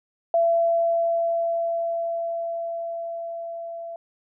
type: tone with level ramp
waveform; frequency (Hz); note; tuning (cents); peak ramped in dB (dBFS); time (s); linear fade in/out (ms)
sine; 673; E5; +36; -16 to -32; 0.34-3.96; 2
effects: none